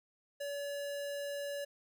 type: tone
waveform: square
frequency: 570 Hz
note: C#5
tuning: 48 cents sharp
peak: -38 dBFS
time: 0.4-1.65 s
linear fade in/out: 10 ms
effects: none